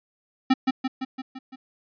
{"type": "tone with echo", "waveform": "square", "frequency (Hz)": 261.5, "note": "C4", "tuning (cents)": -1, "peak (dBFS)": -15, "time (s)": [0.5, 0.54], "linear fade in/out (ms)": 10, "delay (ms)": 170, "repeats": 6, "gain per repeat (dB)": -4, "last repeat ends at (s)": 1.56, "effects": ["resampled to 11025 Hz"]}